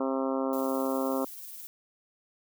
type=harmonic tone; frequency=133.5 Hz; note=C3; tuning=35 cents sharp; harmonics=2 / 3 / 4 / 5 / 6 / 7 / 8 / 9 / 10; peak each=-30 / -35 / -32 / -38 / -41 / -40 / -40 / -42 / -44 dBFS; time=0-1.25 s; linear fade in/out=5 ms
type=noise with tremolo; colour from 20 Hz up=violet; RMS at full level=-42 dBFS; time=0.53-1.67 s; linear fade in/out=0 ms; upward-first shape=triangle; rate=19 Hz; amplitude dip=30%
effects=none